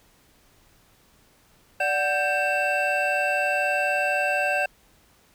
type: tone cluster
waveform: triangle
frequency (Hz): 586 / 745 / 1572 / 2678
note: D5 / F#5 / G6 / E7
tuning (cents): -4 / +12 / +4 / +27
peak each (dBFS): -25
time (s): 1.8-4.66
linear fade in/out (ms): 5
effects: pink hiss -59 dBFS RMS until 5.34 s